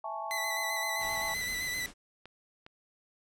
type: chord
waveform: sine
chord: A major seventh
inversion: second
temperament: equal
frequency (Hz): 659.3 / 830.6 / 880 / 1108.7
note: E5 / G#5 / A5 / C#6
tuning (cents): 0 / 0 / 0 / 0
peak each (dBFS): -41 / -40 / -39 / -41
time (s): 0.04-1.34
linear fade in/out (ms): 5
type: tone with vibrato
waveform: sawtooth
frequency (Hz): 2003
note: B6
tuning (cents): +24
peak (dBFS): -29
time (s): 0.31-1.86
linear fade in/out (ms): 0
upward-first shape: square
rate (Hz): 7.7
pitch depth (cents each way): 26
type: low-pass noise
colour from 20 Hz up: pink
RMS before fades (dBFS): -47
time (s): 0.98-1.94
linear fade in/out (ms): 50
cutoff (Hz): 10000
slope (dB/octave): 48
type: click train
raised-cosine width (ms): 0.3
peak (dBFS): -32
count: 4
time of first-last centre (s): 1.44-2.664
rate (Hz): 2.45
effects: none